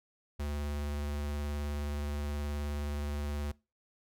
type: tone with vibrato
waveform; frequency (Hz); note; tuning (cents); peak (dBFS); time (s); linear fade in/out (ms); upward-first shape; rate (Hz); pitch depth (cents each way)
square; 73; D2; -10; -34; 0.39-3.52; 10; square; 19; 15
effects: noise-tail reverb RT60 0.3 s tail -23 dB re dry